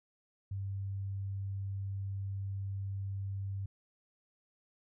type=tone; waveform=sine; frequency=98 Hz; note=G2; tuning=in tune; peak=-35 dBFS; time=0.51-3.66 s; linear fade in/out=5 ms; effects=none